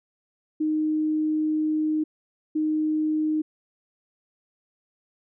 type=tone bursts at uneven times; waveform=sine; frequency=309.2 Hz; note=D#4; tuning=11 cents flat; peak=-21 dBFS; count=2; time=0.6-2.04 / 2.55-3.42 s; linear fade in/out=10 ms; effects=none